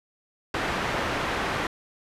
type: low-pass noise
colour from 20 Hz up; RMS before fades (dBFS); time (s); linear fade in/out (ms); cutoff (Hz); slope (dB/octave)
white; -28; 0.54-1.67; 2; 1700; 12
effects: resampled to 32000 Hz